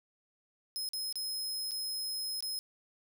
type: tone with dropouts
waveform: sawtooth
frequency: 5130 Hz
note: E8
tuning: 48 cents flat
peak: -32 dBFS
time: 0.76-2.59 s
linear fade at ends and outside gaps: 0 ms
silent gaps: 0.889-0.934 / 1.126-1.156 / 1.71-1.717 / 2.406-2.425 s
effects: none